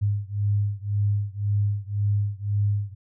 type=beating tone pair; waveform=sine; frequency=101.6 / 103.5 Hz; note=G#2 / G#2; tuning=-38 / -5 cents; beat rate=1.9 Hz; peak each=-24 / -25 dBFS; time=0.01-2.95 s; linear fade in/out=20 ms; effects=none